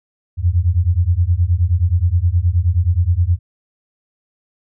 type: beating tone pair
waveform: sine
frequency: 83 / 92.5 Hz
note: E2 / F#2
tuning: +12 / 0 cents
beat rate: 9.5 Hz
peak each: -15 dBFS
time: 0.37-3.39 s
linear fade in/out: 50 ms
effects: none